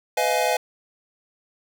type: chord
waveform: square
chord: F half-diminished seventh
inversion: second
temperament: just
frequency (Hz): 502.9 / 628.6 / 698.5 / 838.1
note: Cb5 / Eb5 / F5 / Ab5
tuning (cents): +31 / +18 / 0 / +16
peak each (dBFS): -26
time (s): 0.17-0.57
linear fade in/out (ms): 5
effects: none